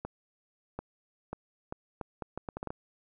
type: accelerating click train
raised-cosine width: 1 ms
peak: -22 dBFS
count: 12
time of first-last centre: 0.05-2.705 s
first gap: 740 ms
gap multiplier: 0.73
effects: none